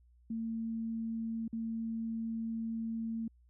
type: tone with dropouts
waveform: sine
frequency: 226.1 Hz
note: A3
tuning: 47 cents sharp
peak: -34 dBFS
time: 0.3-3.28 s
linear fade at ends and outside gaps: 5 ms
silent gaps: 1.48-1.528 s
effects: added 60 Hz sine -61 dBFS peak until 3.49 s